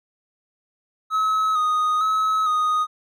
triangle tone with vibrato, 1264 Hz, D#6, 27 cents sharp, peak -16 dBFS, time 1.1-2.87 s, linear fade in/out 50 ms, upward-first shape square, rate 1.1 Hz, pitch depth 29 cents each way, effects none

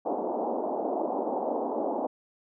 white band-pass noise, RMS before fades -30 dBFS, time 0.05-2.07 s, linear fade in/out 10 ms, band 230 to 860 Hz, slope 48 dB/octave, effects none

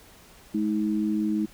sine tone pair together, 212 / 317.9 Hz, G#3 / D#4, +36 / +37 cents, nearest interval perfect fifth, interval 701 cents, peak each -25 / -26 dBFS, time 0.54-1.46 s, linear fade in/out 10 ms, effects pink hiss -52 dBFS RMS until 1.53 s

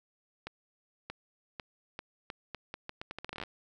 accelerating click train, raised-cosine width 0.3 ms, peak -23 dBFS, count 20, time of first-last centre 0.47-3.436 s, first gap 630 ms, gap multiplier 0.79, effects none

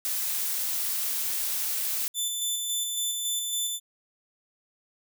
blue noise, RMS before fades -29 dBFS, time 0.05-2.08 s, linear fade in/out 0 ms
15% pulse tone with tremolo, 3520 Hz, A7, in tune, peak -19 dBFS, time 2.14-3.8 s, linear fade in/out 50 ms, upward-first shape square, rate 3.6 Hz, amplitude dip 30%
effects none

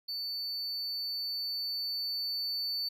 triangle tone with level ramp, 4500 Hz, C#8, 25 cents sharp, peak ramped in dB -33 to -30 dBFS, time 0.08-2.89 s, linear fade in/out 10 ms, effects none

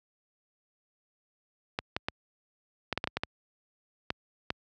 clicks, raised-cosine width 0.3 ms, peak -13 dBFS, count 11, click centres 1.789 / 1.965 / 2.085 / 2.927 / 2.976 / 3.041 / 3.074 / 3.17 / 3.235 / 4.104 / 4.504 s, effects high-pass 60 Hz 12 dB/octave

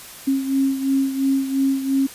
sine beating tone pair, 270 / 272.9 Hz, C#4 / C#4, -45 / -27 cents, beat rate 2.9 Hz, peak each -18 / -24 dBFS, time 0.27-2.07 s, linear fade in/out 10 ms, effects white hiss -39 dBFS RMS until 2.14 s + resampled to 32000 Hz

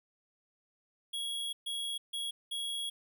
square tone bursts at uneven times, 3322 Hz, G#7, in tune, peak -35 dBFS, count 4, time 1.13-1.53 / 1.66-1.98 / 2.13-2.31 / 2.51-2.9 s, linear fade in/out 10 ms, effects none

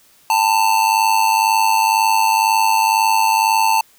square tone with amplitude modulation, 890 Hz, A5, 20 cents sharp, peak -10 dBFS, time 0.3-3.81 s, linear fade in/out 2 ms, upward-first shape sine, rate 102 Hz, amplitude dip 70%, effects white hiss -52 dBFS RMS until 3.98 s

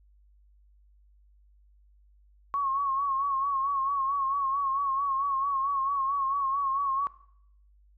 sine tone with vibrato, 1100 Hz, C#6, 14 cents flat, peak -25 dBFS, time 2.54-7.07 s, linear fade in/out 0 ms, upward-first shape sine, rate 4.5 Hz, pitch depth 56 cents each way, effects noise-tail reverb RT60 0.7 s tail -19 dB re dry + added 50 Hz sine -57 dBFS peak until 7.97 s

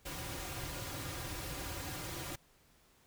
pink noise with comb filter, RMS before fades -42 dBFS, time 0.05-2.36 s, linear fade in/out 10 ms, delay 4.6 ms, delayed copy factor -0.7, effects pink hiss -67 dBFS RMS until 3.06 s

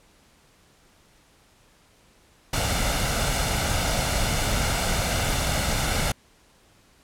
pink noise with comb filter, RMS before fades -24 dBFS, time 2.53-6.12 s, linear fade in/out 5 ms, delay 1.4 ms, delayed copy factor +0.5, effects pink hiss -58 dBFS RMS until 7.03 s + low-pass 11000 Hz 12 dB/octave

